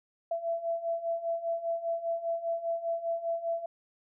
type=beating tone pair; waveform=sine; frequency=667 / 672 Hz; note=E5 / E5; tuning=+20 / +33 cents; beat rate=5 Hz; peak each=-35 / -31 dBFS; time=0.31-3.66 s; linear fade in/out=5 ms; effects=none